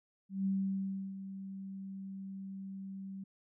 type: tone with ADSR envelope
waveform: sine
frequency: 193.5 Hz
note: G3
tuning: 22 cents flat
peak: -29 dBFS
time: 0.29-3.24 s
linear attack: 170 ms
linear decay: 680 ms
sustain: -12 dB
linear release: 7 ms
effects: none